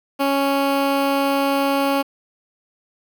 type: tone with notch filter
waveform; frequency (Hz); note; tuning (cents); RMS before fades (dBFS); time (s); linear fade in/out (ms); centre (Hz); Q
15% pulse; 277.2; C#4; 0; -19; 0.19-2.03; 20; 7100; 0.9
effects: 8-bit